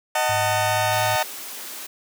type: chord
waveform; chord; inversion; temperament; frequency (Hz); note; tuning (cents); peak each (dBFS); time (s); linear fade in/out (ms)
sawtooth; D# diminished; none; just; 622.3 / 746.7 / 896; D#5 / F#5 / A5; 0 / +16 / +31; -20; 0.15-1.23; 5
type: tone with pitch glide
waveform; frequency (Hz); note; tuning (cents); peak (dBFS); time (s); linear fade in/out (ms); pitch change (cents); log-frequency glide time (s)
sine; 103.83 to 107.49; G#2 to A2; 0 to -40; -29; 0.29-1.16; 5; +60; 0.5-1
type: high-pass noise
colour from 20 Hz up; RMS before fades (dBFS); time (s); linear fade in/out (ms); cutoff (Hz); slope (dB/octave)
white; -35; 0.92-1.87; 10; 230; 24
effects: none